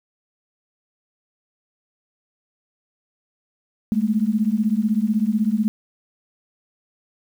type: beating tone pair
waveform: sine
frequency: 207.2 / 223.2 Hz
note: G#3 / A3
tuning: -4 / +25 cents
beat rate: 16 Hz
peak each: -20 / -20 dBFS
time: 3.92-5.68 s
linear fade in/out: 0 ms
effects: 8-bit